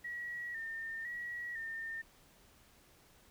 sine tone with vibrato, 1864.7 Hz, A#6, in tune, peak -39 dBFS, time 0.04-2.02 s, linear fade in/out 10 ms, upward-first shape square, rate 0.99 Hz, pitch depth 49 cents each way, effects pink hiss -64 dBFS RMS until 3.3 s

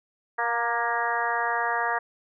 harmonic tone with a mistuned harmonic, 235.6 Hz, A#3, 19 cents sharp, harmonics 2 / 3 / 4 / 5 / 6 / 7 / 8, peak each -35 / -30 / -29 / -31 / -35 / -30 / -32 dBFS, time 0.38-1.99 s, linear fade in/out 10 ms, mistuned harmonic 4, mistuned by -22 cents, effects none

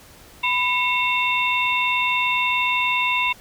sine tone cluster, 997 / 2183 / 2713 / 3620 Hz, B5 / C#7 / E7 / A7, +16 / -27 / +49 / +48 cents, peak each -23 / -24 / -22 / -28 dBFS, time 0.43-3.33 s, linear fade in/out 10 ms, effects pink hiss -47 dBFS RMS until 3.4 s

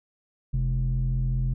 square tone with low-pass filter, 42.52 Hz, F1, 46 cents flat, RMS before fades -25 dBFS, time 0.53-1.54 s, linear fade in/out 10 ms, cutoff 150 Hz, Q 8, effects none

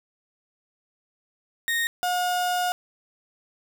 35% pulse tone pair in turn, 1855 / 718.5 Hz, A#6 / F5, -9 / +49 cents, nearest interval octave + major third, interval 1642 cents, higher first, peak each -21 dBFS, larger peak neither, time 1.68-1.87 / 2.03-2.72 s, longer second, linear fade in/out 0 ms, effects none

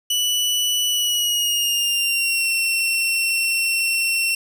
sawtooth tone with pitch glide, 2960 to 2714 Hz, F#7 to E7, 0 to +50 cents, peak -15 dBFS, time 0.1-4.35 s, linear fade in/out 5 ms, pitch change -150 cents, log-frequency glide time 0.9-2.5 s, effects none

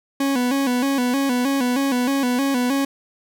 40% pulse tone with vibrato, 260.9 Hz, C4, 5 cents flat, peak -17 dBFS, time 0.2-2.85 s, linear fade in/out 5 ms, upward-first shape square, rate 3.2 Hz, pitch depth 95 cents each way, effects none

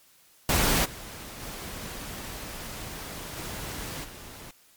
pink noise with level steps, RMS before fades -23 / -41 / -38 / -36 / -44 dBFS, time 0.49-4.51 s, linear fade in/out 2 ms, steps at 0.84 / 1.4 / 3.36 / 4.03 s, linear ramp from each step 20 ms, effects white hiss -59 dBFS RMS until 4.76 s + MP3 96 kbps

